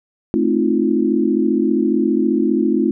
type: chord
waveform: sine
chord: F dominant seventh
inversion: first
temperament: just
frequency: 218.3 / 261.9 / 314.3 / 349.2 Hz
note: A3 / C4 / Eb4 / F4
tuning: -13 / +2 / +18 / 0 cents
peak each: -19 dBFS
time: 0.34-2.91 s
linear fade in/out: 0 ms
effects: none